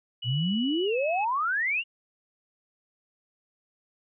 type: tone with pitch glide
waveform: sine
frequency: 2943 to 2577 Hz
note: F#7 to E7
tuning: -10 to -40 cents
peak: -32 dBFS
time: 0.22-1.25 s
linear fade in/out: 10 ms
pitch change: -230 cents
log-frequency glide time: 0.85-0.97 s
type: exponential sweep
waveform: sine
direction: up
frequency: 113.5 to 2910 Hz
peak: -24 dBFS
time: 0.24-1.84 s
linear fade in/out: 50 ms
effects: none